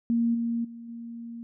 sine tone with level steps, 233.1 Hz, A#3, in tune, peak -21 / -25 / -39 / -36 dBFS, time 0.1-1.43 s, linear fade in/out 0 ms, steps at 0.34 / 0.64 / 0.88 s, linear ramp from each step 10 ms, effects none

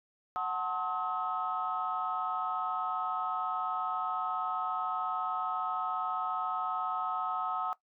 sine chord, F# diminished seventh, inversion none, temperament just, 740 / 888 / 1065.6 / 1278.7 Hz, F#5 / A5 / C6 / Eb6, 0 / +16 / +31 / +47 cents, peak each -35 / -39 / -39 / -33 dBFS, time 0.36-7.73 s, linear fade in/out 0 ms, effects noise-tail reverb RT60 0.1 s tail -17 dB re dry + tanh soft clip ceiling -22 dBFS

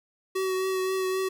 square tone with vibrato, 377 Hz, F#4, 32 cents sharp, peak -26 dBFS, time 0.35-1.29 s, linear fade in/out 10 ms, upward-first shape triangle, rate 3.8 Hz, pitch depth 20 cents each way, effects 10-bit

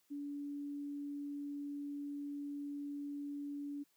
sine tone, 286.8 Hz, D4, 41 cents flat, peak -40 dBFS, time 0.1-3.84 s, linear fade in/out 20 ms, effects white hiss -75 dBFS RMS until 3.96 s + high-pass 100 Hz 12 dB/octave

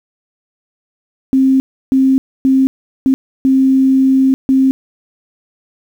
sine tone bursts at uneven times, 265.3 Hz, C4, 24 cents sharp, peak -7 dBFS, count 6, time 1.33-1.6 / 1.92-2.18 / 2.45-2.67 / 3.06-3.14 / 3.45-4.34 / 4.49-4.71 s, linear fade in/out 0 ms, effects 7-bit

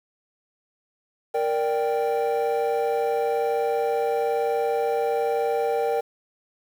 triangle chord, G minor, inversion first, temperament equal, 466.2 / 587.3 / 784 Hz, Bb4 / D5 / G5, 0 / 0 / 0 cents, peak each -21 / -26 / -24 dBFS, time 1.34-6.01 s, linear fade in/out 10 ms, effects tanh soft clip ceiling -12 dBFS + 8-bit

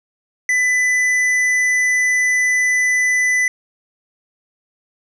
sine tone with hard clipping, 1998 Hz, B6, 20 cents sharp, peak -15 dBFS, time 0.49-3.48 s, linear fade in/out 2 ms, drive 8 dB, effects none

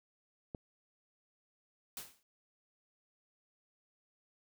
click, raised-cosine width 2 ms, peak -28 dBFS, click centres 0.548 s
white noise with exponential decay, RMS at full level -41 dBFS, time 1.97-2.23 s, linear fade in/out 1 ms, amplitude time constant 56 ms
effects none

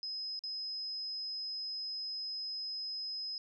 sine tone with dropouts, 5080 Hz, D#8, 35 cents sharp, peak -37 dBFS, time 0.03-3.38 s, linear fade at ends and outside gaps 1 ms, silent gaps 0.392-0.437 s, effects none

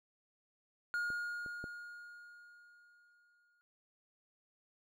triangle tone with exponential decay, 1428 Hz, F6, 38 cents sharp, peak -31 dBFS, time 0.94-3.61 s, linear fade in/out 0 ms, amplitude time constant 580 ms
clicks, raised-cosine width 2 ms, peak -37 / -39 / -31 dBFS, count 3, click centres 1.103 / 1.462 / 1.641 s
effects none

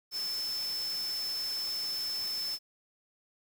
sine tone in noise, 5274 Hz, E8, in tune, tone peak -32 dBFS, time 0.11-2.59 s, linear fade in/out 50 ms, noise white, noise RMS -44 dBFS, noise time 0.11-2.59 s, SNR +9 dB, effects none

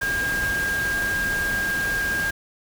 sine tone in noise, 1613 Hz, G6, 49 cents sharp, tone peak -22 dBFS, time 0.01-2.31 s, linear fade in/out 10 ms, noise pink, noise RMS -31 dBFS, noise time 0.01-2.31 s, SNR +6 dB, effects none

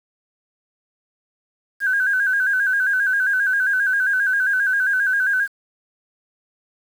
sine tone with vibrato, 1568 Hz, G6, in tune, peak -16 dBFS, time 1.8-5.48 s, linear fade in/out 50 ms, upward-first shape square, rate 7.5 Hz, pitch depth 61 cents each way, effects 7-bit

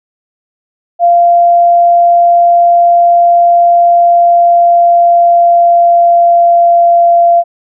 sine tone with pitch glide, 692 to 687.6 Hz, F5 to F5, -16 to -27 cents, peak -3 dBFS, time 0.99-7.44 s, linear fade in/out 50 ms, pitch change -11 cents, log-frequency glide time 3.88-7.28 s, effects none

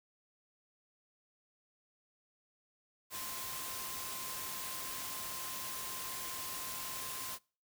sine tone in noise, 1046.5 Hz, C6, in tune, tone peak -49 dBFS, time 3.1-7.39 s, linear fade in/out 50 ms, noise white, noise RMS -42 dBFS, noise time 3.1-7.39 s, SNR -10 dB, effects noise-tail reverb RT60 0.4 s tail -26 dB re dry

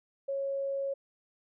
sine tone, 550 Hz, C#5, 14 cents flat, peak -30 dBFS, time 0.28-0.94 s, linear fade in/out 10 ms, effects none

